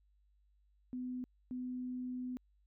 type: tone bursts at uneven times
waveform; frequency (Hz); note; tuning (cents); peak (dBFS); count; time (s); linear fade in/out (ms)
sine; 251.5; B3; +32; -38; 2; 0.93-1.24 / 1.51-2.37; 0
effects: added 50 Hz sine -68 dBFS peak until 2.66 s